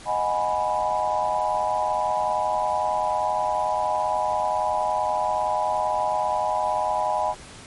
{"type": "chord", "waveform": "sine", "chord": "G# minor seventh", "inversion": "second", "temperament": "equal", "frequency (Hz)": [622.3, 740, 830.6, 987.8], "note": ["D#5", "F#5", "G#5", "B5"], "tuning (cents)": [0, 0, 0, 0], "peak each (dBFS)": [-27, -28, -25, -26], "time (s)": [0.05, 7.35], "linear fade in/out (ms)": 50, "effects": ["pink hiss -43 dBFS RMS until 7.66 s", "MP3 48 kbps"]}